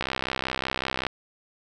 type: click train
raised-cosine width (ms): 0.3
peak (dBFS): -10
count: 70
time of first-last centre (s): 0.01-1.067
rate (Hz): 65.3
effects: none